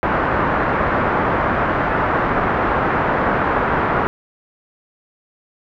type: low-pass noise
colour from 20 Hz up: white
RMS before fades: -18 dBFS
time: 0.03-4.07 s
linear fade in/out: 0 ms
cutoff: 1500 Hz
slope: 24 dB/octave
effects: none